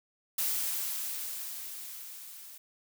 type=noise with level ramp; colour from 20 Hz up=blue; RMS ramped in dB=-30 to -49 dBFS; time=0.38-2.58 s; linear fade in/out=5 ms; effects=none